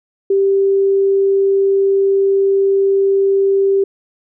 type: tone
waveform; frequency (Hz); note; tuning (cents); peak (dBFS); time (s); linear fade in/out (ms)
sine; 392; G4; 0; -10; 0.3-3.84; 5
effects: none